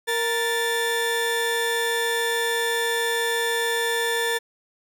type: tone pair together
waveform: 30% pulse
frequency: 466.2 / 1760 Hz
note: A#4 / A6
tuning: 0 / 0 cents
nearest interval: octave + major seventh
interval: 2300 cents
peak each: -22 dBFS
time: 0.07-4.39 s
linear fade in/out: 20 ms
effects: none